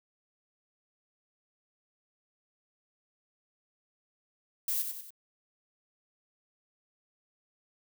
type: noise with echo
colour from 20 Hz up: violet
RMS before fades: -31 dBFS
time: 4.68-4.82 s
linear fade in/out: 2 ms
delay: 95 ms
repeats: 3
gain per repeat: -6 dB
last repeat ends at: 5.105 s
effects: none